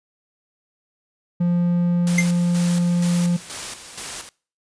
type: tone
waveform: triangle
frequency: 174.5 Hz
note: F3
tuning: 1 cent flat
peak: -14 dBFS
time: 1.4-3.37 s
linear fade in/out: 10 ms
type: noise with tremolo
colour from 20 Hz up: white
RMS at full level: -30 dBFS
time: 2.07-4.29 s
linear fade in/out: 0 ms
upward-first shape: square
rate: 2.1 Hz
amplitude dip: 60%
type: tone with exponential decay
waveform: square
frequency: 2093 Hz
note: C7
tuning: in tune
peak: -14 dBFS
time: 2.18-2.28 s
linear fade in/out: 5 ms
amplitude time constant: 21 ms
effects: noise-tail reverb RT60 0.4 s tail -23 dB re dry + resampled to 22050 Hz